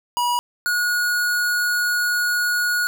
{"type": "tone pair in turn", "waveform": "square", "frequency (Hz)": [968, 1450.4], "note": ["B5", "F#6"], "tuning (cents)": [-35, -35], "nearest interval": "perfect fifth", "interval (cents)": 700, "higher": "second", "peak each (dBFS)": -19, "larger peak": "neither", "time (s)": [[0.17, 0.39], [0.66, 2.87]], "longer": "second", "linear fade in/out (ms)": 0, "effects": []}